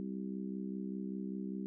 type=harmonic tone; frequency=65.1 Hz; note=C2; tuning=8 cents flat; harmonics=3 / 4 / 5 / 6; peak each=-39 / -45 / -46 / -49 dBFS; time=0-1.66 s; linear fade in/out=0 ms; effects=none